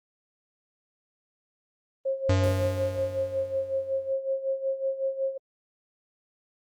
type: tone with tremolo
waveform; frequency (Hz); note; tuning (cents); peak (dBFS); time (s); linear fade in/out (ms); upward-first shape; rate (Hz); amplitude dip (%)
sine; 537; C5; +45; -23; 2.05-5.38; 10; sine; 5.4; 75
type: tone with exponential decay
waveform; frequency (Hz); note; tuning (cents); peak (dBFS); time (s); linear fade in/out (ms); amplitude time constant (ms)
square; 95.2; F#2; +50; -20; 2.29-4.13; 5; 400
effects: Opus 24 kbps